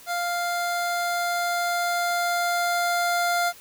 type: tone with level ramp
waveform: 25% pulse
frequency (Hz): 698.5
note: F5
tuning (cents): 0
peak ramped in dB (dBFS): -21 to -17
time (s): 0.06-3.53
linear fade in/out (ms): 50
effects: white hiss -48 dBFS RMS until 3.6 s